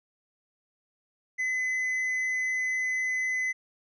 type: tone with tanh clipping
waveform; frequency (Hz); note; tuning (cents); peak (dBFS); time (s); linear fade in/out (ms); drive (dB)
sine; 2024; B6; +42; -27; 1.38-3.53; 20; 4
effects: none